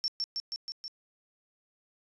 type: tone with echo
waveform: sine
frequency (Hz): 5430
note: F8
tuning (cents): -50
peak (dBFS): -27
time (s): 0.04-0.08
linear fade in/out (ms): 0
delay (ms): 160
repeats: 5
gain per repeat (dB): -2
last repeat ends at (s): 0.88
effects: resampled to 22050 Hz